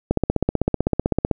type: click train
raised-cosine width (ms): 2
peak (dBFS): -4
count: 20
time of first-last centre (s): 0.11-1.313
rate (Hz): 15.8
effects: none